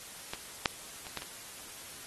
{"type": "clicks", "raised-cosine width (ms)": 0.2, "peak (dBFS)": [-18, -7, -24, -18, -23], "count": 5, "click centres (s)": [0.335, 0.658, 1.068, 1.173, 1.221], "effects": ["white hiss -47 dBFS RMS until 2.06 s", "AAC 32 kbps"]}